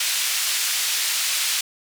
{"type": "band-pass noise", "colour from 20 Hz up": "pink", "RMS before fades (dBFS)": -23, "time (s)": [0, 1.61], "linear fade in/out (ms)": 5, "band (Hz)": [2700, 12000], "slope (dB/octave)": 12, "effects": []}